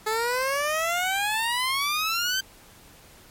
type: exponential sweep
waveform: 15% pulse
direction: up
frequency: 427.7 to 1568 Hz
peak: -17 dBFS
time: 0.06-2.41 s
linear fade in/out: 10 ms
effects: pink hiss -51 dBFS RMS until 3.3 s + MP3 64 kbps